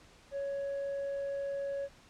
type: tone with tanh clipping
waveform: sine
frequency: 557 Hz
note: C#5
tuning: 8 cents sharp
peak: -34 dBFS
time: 0.31-1.89 s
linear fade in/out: 50 ms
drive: 2 dB
effects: pink hiss -59 dBFS RMS until 2.09 s + low-pass 7000 Hz 12 dB/octave